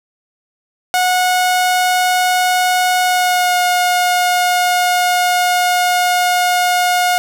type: tone with pitch glide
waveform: sawtooth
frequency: 730 to 718.7 Hz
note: F#5 to F5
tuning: -24 to +49 cents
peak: -8 dBFS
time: 0.94-7.18 s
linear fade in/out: 0 ms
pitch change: -27 cents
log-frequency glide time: 3.05-3.57 s
effects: none